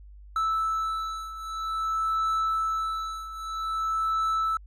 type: beating tone pair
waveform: triangle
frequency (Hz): 1314 / 1314.51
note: E6 / E6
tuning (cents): -6 / -5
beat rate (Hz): 0.51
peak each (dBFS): -29 / -25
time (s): 0.36-4.57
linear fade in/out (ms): 2
effects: added 50 Hz sine -44 dBFS peak until 4.66 s + MP3 64 kbps